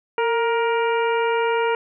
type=harmonic tone with a mistuned harmonic; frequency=470 Hz; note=A#4; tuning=14 cents sharp; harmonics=1 / 2 / 3 / 4 / 5 / 6; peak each=-20 / -23 / -28 / -34 / -31 / -35 dBFS; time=0.18-1.75 s; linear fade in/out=2 ms; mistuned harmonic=1; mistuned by=-46 cents; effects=none